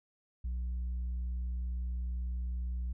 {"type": "tone", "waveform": "sine", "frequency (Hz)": 61.1, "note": "B1", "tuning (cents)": -18, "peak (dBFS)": -30, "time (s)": [0.44, 2.93], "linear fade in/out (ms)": 10, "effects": ["tanh soft clip ceiling -32 dBFS"]}